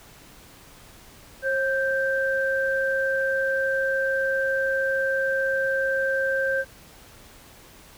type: tone pair together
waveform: sine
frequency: 537.3 / 1568 Hz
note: C5 / G6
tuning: +46 / 0 cents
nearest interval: octave + perfect fifth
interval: 1854 cents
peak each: -24 dBFS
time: 1.42-6.65 s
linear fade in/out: 50 ms
effects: pink hiss -49 dBFS RMS until 7.97 s